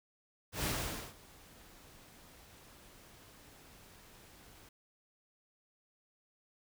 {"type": "noise with ADSR envelope", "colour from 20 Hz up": "pink", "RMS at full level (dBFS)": -34, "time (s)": [0.52, 4.69], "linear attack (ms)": 120, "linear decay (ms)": 490, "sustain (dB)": -24, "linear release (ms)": 5, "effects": []}